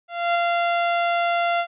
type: tone with ADSR envelope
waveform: sawtooth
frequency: 690 Hz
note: F5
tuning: 21 cents flat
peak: -13 dBFS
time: 0.08-1.67 s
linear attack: 270 ms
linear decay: 8 ms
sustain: -2 dB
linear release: 72 ms
effects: resampled to 8000 Hz